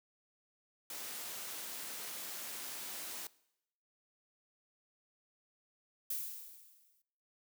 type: noise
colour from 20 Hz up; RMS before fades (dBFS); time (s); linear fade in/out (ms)
white; -44; 0.9-3.27; 2
type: noise with exponential decay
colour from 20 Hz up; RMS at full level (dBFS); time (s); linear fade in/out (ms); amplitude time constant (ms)
violet; -36; 6.1-7.02; 5; 200
effects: noise-tail reverb RT60 0.8 s tail -21 dB re dry + high-pass 200 Hz 12 dB/octave